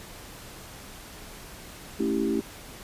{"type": "chord", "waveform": "sine", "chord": "A dominant seventh", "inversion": "none", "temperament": "equal", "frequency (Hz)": [220, 277.2, 329.6, 392], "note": ["A3", "C#4", "E4", "G4"], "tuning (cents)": [0, 0, 0, 0], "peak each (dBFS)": -29, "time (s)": [1.99, 2.41], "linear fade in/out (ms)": 10, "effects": ["pink hiss -44 dBFS RMS until 2.83 s", "resampled to 32000 Hz"]}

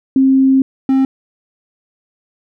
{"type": "tone pair in turn", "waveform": ["sine", "triangle"], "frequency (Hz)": [266.4, 266.4], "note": ["C4", "C4"], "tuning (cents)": [31, 31], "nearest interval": "unison", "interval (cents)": 0, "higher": "neither", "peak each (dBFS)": -7, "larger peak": "neither", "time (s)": [[0.16, 0.62], [0.89, 1.05]], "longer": "first", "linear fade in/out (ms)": 2, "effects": []}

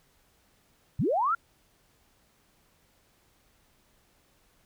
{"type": "linear sweep", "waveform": "sine", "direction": "up", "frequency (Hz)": [85, 1423], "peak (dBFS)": -23, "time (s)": [0.99, 1.35], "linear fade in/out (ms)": 5, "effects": ["pink hiss -66 dBFS RMS until 4.65 s"]}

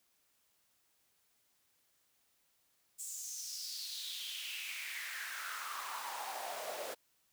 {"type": "noise with high-pass filter sweep", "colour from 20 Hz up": "pink", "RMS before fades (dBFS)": -43, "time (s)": [2.98, 6.95], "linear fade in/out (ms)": 20, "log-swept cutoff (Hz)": [7900, 510], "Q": 4.6, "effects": ["white hiss -75 dBFS RMS until 7.32 s"]}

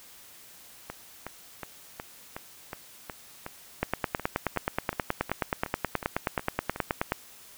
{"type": "two click trains", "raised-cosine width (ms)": 0.5, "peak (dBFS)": [-20, -10], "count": [17, 32], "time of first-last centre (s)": [[0.9, 6.761], [3.83, 7.121]], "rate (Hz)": [2.73, 9.42], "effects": ["white hiss -51 dBFS RMS until 7.57 s"]}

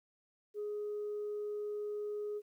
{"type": "tone", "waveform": "sine", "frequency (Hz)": 417.1, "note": "G#4", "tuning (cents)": 7, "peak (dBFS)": -35, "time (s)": [0.54, 2.42], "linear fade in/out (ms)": 50, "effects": ["tanh soft clip ceiling -33 dBFS", "12-bit"]}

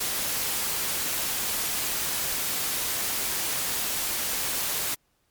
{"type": "noise", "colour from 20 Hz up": "white", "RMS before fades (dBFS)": -28, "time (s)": [0, 4.95], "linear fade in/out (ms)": 10, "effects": ["pink hiss -70 dBFS RMS until 5.3 s", "MP3 96 kbps"]}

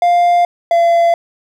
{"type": "tone pair in turn", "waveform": "triangle", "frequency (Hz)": [700, 680.9], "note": ["F5", "F5"], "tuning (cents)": [4, -44], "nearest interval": "unison", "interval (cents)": 48, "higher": "first", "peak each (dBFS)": -6, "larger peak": "neither", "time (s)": [[0.02, 0.45], [0.71, 1.14]], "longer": "neither", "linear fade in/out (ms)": 2, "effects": []}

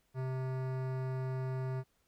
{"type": "tone with hard clipping", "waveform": "sine", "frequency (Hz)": 130.3, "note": "C3", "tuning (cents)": -7, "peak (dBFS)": -36, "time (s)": [0.14, 1.84], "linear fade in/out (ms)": 50, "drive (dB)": 18, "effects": ["pink hiss -75 dBFS RMS until 2.07 s"]}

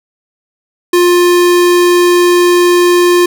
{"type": "tone", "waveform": "square", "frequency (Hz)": 352.7, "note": "F4", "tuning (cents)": 17, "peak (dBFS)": -6, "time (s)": [0.93, 3.26], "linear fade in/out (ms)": 5, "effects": []}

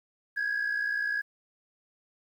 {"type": "tone pair together", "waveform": "sine", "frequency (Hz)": [1616.9, 1677], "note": ["G#6", "G#6"], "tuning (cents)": [-47, 16], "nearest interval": "minor second", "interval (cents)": 63, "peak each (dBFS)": [-30, -27], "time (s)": [0.36, 1.22], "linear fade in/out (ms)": 20, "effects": ["tanh soft clip ceiling -24 dBFS", "10-bit"]}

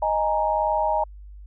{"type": "chord", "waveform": "sine", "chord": "D# suspended fourth", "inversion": "none", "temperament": "equal", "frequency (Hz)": [622.3, 830.6, 932.3], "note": ["D#5", "G#5", "A#5"], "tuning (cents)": [0, 0, 0], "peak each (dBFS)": -24, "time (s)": [0.02, 1.04], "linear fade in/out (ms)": 5, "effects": ["added 50 Hz sine -39 dBFS peak until 1.46 s"]}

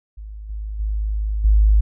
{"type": "tone with level steps", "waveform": "sine", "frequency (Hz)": 52.5, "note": "G#1", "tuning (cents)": 19, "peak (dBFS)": [-31, -25, -19, -10], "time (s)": [0.17, 1.81], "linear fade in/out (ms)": 10, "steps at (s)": [0.49, 0.79, 1.44], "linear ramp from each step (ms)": 10, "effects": []}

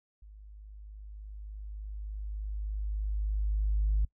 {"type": "tone with level ramp", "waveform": "sine", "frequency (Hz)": 51.7, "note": "G#1", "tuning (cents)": -7, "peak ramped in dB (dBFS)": [-48, -22], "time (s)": [0.22, 4.05], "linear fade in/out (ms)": 5, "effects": ["noise-tail reverb RT60 0.1 s tail -24 dB re dry", "tanh soft clip ceiling -20 dBFS"]}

